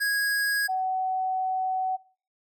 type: tone pair in turn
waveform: square / sine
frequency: 1652 / 751.3 Hz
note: G#6 / F#5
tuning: -10 / +26 cents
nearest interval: octave + major second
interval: 1364 cents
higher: first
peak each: -24 dBFS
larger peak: neither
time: 0-0.68 / 0.68-1.97 s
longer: second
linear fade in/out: 20 ms
effects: noise-tail reverb RT60 0.4 s tail -22 dB re dry